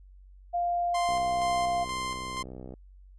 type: tone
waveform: sine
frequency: 698.5 Hz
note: F5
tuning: in tune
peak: -25 dBFS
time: 0.53-1.85 s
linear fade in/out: 20 ms
type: tone with tremolo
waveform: sawtooth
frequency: 1046.5 Hz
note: C6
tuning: in tune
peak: -27 dBFS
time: 0.94-2.43 s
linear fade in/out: 10 ms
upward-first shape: square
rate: 2.1 Hz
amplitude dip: 40%
type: click train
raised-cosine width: 2 ms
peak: -29 dBFS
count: 106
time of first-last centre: 1.09-2.738 s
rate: 63.7 Hz
effects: added 47 Hz sine -49 dBFS peak until 3.18 s + resampled to 24000 Hz